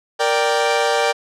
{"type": "chord", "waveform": "sawtooth", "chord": "G minor", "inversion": "first", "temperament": "equal", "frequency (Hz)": [466.2, 587.3, 784], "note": ["Bb4", "D5", "G5"], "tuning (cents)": [0, 0, 0], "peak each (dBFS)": -16, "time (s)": [0.19, 1.13], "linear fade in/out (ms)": 20, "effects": ["low-pass 7000 Hz 12 dB/octave"]}